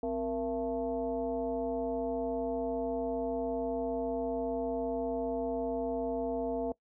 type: tone with frequency modulation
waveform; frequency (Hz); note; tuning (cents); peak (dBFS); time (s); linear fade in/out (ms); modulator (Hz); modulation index
sine; 467.4; A#4; +5; -30; 0.03-6.72; 2; 207; 1.2
effects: noise-tail reverb RT60 0.1 s tail -21 dB re dry